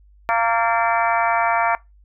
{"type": "harmonic tone with a mistuned harmonic", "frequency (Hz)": 230.4, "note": "A#3", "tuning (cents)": -20, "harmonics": [3, 4, 5, 6, 7, 8, 9, 10], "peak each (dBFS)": [-21, -21, -24, -24, -33, -28, -33, -28], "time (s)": [0.29, 1.75], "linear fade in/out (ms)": 0, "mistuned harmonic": 8, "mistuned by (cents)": -57, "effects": ["noise-tail reverb RT60 0.2 s tail -22 dB re dry", "added 50 Hz sine -48 dBFS peak until 2.04 s"]}